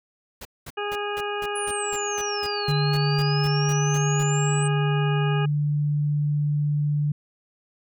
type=noise bursts; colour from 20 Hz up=pink; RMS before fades=-38 dBFS; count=16; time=0.41-4.232 s; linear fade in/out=5 ms; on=42 ms; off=210 ms
type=harmonic tone; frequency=411.6 Hz; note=G#4; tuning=16 cents flat; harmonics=1 / 2 / 3 / 4 / 6 / 7; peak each=-29 / -32 / -34 / -35 / -37 / -37 dBFS; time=0.77-5.46 s; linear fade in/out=10 ms
type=exponential two-way sweep; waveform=sine; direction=down then up; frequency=10000 to 4030 to 8220 Hz; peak=-30 dBFS; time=1.55-4.68 s; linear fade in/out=10 ms; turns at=2.73 s
type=tone; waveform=sine; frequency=147.3 Hz; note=D3; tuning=6 cents sharp; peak=-20 dBFS; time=2.68-7.12 s; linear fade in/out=5 ms
effects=none